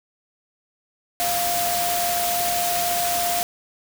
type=tone in noise; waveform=sine; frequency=700 Hz; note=F5; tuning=4 cents sharp; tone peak=-23 dBFS; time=1.2-3.43 s; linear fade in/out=0 ms; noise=white; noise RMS=-25 dBFS; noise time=1.2-3.43 s; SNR=-1 dB; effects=none